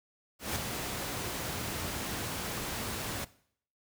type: noise with ADSR envelope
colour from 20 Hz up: pink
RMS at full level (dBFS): -31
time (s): 0.39-3.25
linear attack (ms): 170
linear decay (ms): 4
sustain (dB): -5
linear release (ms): 12
effects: noise-tail reverb RT60 0.6 s tail -19 dB re dry + high-pass 60 Hz 12 dB/octave